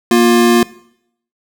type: tone pair together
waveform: square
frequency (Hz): 235.8 / 353.3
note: A#3 / F4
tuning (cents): +20 / +20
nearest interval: perfect fifth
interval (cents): 700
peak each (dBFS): -11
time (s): 0.11-0.63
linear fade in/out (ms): 2
effects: noise-tail reverb RT60 0.7 s tail -20 dB re dry